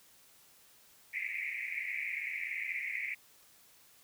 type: band-pass noise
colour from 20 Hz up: pink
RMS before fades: -38 dBFS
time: 1.13-3.15 s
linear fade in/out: 10 ms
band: 2000 to 2400 Hz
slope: 96 dB/octave
effects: white hiss -62 dBFS RMS until 4.03 s